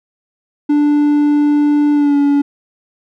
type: tone with pitch glide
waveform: triangle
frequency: 293.7 to 285 Hz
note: D4 to C#4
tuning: 0 to +48 cents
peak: -7 dBFS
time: 0.69-2.42 s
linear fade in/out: 10 ms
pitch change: -52 cents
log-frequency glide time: 1.93-2.16 s
effects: none